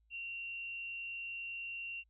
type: tone with frequency modulation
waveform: sine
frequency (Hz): 2750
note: F7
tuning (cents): -27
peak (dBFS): -40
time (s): 0.1-2.04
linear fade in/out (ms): 50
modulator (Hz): 152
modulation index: 0.27
effects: added 55 Hz sine -69 dBFS peak until 2.09 s